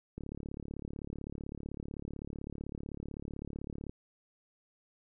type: click train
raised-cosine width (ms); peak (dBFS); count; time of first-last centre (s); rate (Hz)
3; -28; 134; 0.18-3.895; 35.8
effects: none